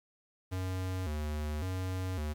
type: tone with vibrato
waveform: square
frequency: 83.7 Hz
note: E2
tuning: 27 cents sharp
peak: -34 dBFS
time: 0.51-2.34 s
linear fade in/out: 20 ms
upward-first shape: square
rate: 0.9 Hz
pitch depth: 180 cents each way
effects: 10-bit